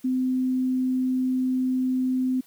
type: tone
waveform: sine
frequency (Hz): 256.8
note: C4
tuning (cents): -32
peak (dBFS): -21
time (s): 0.04-2.41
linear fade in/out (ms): 10
effects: white hiss -57 dBFS RMS until 2.46 s